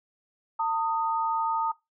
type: tone pair together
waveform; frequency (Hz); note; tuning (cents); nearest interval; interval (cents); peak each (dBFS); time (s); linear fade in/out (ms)
sine; 903.1 / 1244.5; A5 / D#6; +45 / 0; tritone; 555; -25 / -29; 0.59-1.72; 10
effects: noise-tail reverb RT60 0.2 s tail -20 dB re dry